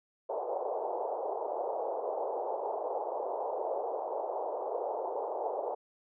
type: band-pass noise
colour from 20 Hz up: pink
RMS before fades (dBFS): -35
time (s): 0.29-5.75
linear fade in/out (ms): 10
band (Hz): 420 to 900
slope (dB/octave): 48
effects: none